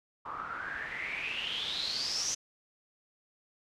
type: noise with low-pass filter sweep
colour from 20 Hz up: white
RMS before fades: -36 dBFS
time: 0.25-2.35 s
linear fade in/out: 10 ms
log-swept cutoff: 1100 to 6200 Hz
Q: 9.3
effects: none